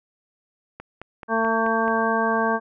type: click train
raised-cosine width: 0.5 ms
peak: -21 dBFS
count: 6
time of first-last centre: 0.8-1.88 s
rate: 4.63 Hz
type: harmonic tone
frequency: 225.2 Hz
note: A3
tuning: 40 cents sharp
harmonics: 1 / 2 / 3 / 4 / 5 / 7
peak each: -26 / -26 / -26 / -26 / -26 / -26 dBFS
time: 1.28-2.6 s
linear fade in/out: 50 ms
effects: none